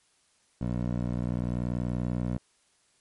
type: tone with band-pass filter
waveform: 15% pulse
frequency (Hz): 60.5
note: B1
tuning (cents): -35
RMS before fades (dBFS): -30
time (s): 0.61-2.38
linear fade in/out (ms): 5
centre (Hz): 200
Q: 0.6
effects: white hiss -67 dBFS RMS until 3 s + MP3 48 kbps